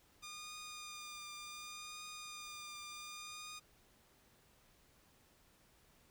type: tone with vibrato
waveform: 10% pulse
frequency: 1213 Hz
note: D#6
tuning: 44 cents flat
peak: -39 dBFS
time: 0.22-3.6 s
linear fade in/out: 20 ms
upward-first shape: triangle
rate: 0.68 Hz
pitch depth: 25 cents each way
effects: pink hiss -69 dBFS RMS until 6.1 s